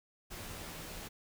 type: noise with comb filter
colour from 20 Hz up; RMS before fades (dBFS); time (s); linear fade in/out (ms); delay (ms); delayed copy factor
pink; -45; 0.3-1.09; 20; 15; -0.5
effects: none